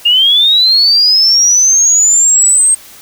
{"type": "linear sweep", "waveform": "sine", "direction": "up", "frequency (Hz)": [2799, 8450], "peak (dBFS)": -5, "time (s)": [0.05, 2.75], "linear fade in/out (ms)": 10, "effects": ["white hiss -36 dBFS RMS until 3.01 s"]}